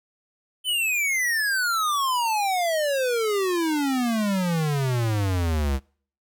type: exponential sweep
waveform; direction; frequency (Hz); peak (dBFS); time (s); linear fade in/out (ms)
square; down; 3079 to 65.2; -22; 0.64-5.8; 50
effects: noise-tail reverb RT60 0.5 s tail -26 dB re dry